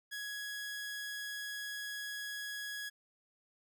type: tone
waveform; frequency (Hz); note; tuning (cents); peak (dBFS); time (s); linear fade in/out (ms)
sawtooth; 1669; G#6; +8; -36; 0.11-2.9; 20
effects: none